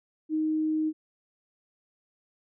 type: tone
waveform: sine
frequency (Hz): 311.9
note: D#4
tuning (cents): +4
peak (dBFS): -24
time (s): 0.29-0.93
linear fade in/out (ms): 50
effects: none